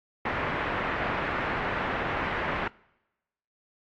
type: low-pass noise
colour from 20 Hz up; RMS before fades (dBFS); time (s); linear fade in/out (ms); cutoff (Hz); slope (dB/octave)
white; -30; 0.25-2.68; 5; 2000; 24
effects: noise-tail reverb RT60 1.0 s tail -25 dB re dry + AAC 48 kbps